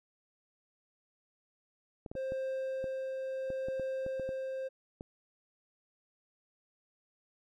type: clicks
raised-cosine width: 2 ms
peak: -29 dBFS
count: 12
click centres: 2.062 / 2.115 / 2.153 / 2.321 / 2.842 / 3.503 / 3.685 / 3.797 / 4.064 / 4.197 / 4.291 / 5.009 s
type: tone with tremolo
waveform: triangle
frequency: 528 Hz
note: C5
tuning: 16 cents sharp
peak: -31 dBFS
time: 2.15-4.69 s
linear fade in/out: 20 ms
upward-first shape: triangle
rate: 0.74 Hz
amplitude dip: 25%
effects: none